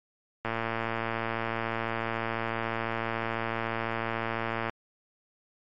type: click train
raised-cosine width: 0.5 ms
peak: -15 dBFS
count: 485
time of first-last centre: 0.45-4.696 s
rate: 114 Hz
effects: MP3 48 kbps